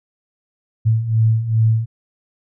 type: beating tone pair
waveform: sine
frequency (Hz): 110 / 112.5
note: A2 / A2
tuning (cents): 0 / +39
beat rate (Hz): 2.5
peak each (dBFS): -19 / -14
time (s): 0.85-1.86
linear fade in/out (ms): 20
effects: none